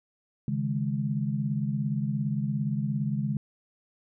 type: chord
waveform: sine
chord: C# suspended second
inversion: none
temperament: just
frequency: 138.59 / 155.92 / 207.9 Hz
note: C#3 / D#3 / G#3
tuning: 0 / +4 / +2 cents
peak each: -29 / -32 / -30 dBFS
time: 0.48-3.37 s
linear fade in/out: 2 ms
effects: none